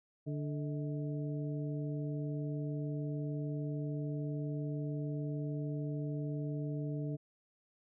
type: harmonic tone with a mistuned harmonic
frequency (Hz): 146.83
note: D3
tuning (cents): 0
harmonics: 1 / 2 / 3 / 4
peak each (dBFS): -36 / -41 / -46 / -49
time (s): 0.26-7.17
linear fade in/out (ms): 20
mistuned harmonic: 4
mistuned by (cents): +130
effects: none